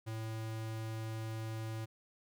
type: tone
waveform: square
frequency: 111.1 Hz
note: A2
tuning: 17 cents sharp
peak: -39 dBFS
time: 0.06-1.86 s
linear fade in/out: 20 ms
effects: none